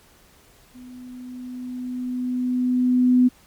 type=tone with level ramp; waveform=sine; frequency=250.4 Hz; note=B3; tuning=24 cents sharp; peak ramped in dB=-39 to -11 dBFS; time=0.74-3.29 s; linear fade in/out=20 ms; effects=pink hiss -54 dBFS RMS until 3.46 s + MP3 96 kbps